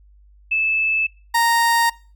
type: tone pair in turn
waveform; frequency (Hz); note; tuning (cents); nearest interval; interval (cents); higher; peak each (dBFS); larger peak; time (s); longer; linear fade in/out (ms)
sine / 30% pulse; 2621 / 930.1; E7 / A#5; -11 / -4; octave + tritone; 1793; first; -16 / -12; second; 0.51-1.07 / 1.34-1.9; neither; 10
effects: noise-tail reverb RT60 0.4 s tail -23 dB re dry + added 50 Hz sine -47 dBFS peak until 2.15 s